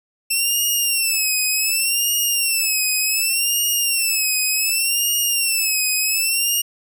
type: tone with vibrato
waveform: 10% pulse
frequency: 2678 Hz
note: E7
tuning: 27 cents sharp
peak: -9 dBFS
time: 0.3-6.62 s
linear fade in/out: 10 ms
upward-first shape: sine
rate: 0.67 Hz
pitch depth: 110 cents each way
effects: none